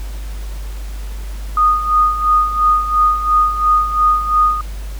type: tone with tremolo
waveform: sine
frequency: 1235 Hz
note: D#6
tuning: 13 cents flat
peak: -8 dBFS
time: 1.57-4.61 s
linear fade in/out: 2 ms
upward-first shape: sine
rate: 2.9 Hz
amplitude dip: 70%
effects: added 50 Hz sine -23 dBFS peak until 4.99 s + pink hiss -39 dBFS RMS until 4.99 s